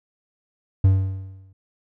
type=tone with exponential decay; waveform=triangle; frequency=95.6 Hz; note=G2; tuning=43 cents flat; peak=-8 dBFS; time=0.84-1.53 s; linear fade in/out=5 ms; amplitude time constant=150 ms; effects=none